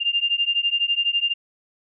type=beating tone pair; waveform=sine; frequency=2794 / 2806 Hz; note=F7 / F7; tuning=0 / +8 cents; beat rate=12 Hz; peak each=-22 dBFS; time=0-1.34 s; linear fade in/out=20 ms; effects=none